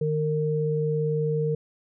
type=tone pair together; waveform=sine; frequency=153.07 / 458.7 Hz; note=D#3 / A#4; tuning=-28 / -28 cents; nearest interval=octave + perfect fifth; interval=1900 cents; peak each=-25 dBFS; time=0.01-1.55 s; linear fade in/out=5 ms; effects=none